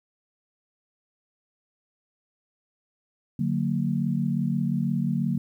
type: chord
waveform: sine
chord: D augmented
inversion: none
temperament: just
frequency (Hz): 146.83 / 183.54 / 229.4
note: D3 / F#3 / A#3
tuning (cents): 0 / -14 / -28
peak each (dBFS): -27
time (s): 3.39-5.38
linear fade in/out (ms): 5
effects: 10-bit